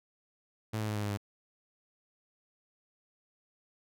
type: tone with pitch steps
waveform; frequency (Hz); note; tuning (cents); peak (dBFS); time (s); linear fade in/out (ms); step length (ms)
sawtooth; 109.5 / 107.87 / 106.26 / 104.68 / 103.12 / 101.58; A2 / A2 / G#2 / G#2 / G#2 / G#2; -8 / -34 / +40 / +14 / -12 / -38; -28; 0.73-1.174; 10; 74
effects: none